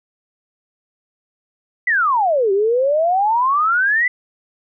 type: exponential two-way sweep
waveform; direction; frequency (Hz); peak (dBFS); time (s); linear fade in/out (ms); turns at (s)
sine; down then up; 2025 to 380.6 to 2025; -13; 1.87-4.08; 5; 2.52
effects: none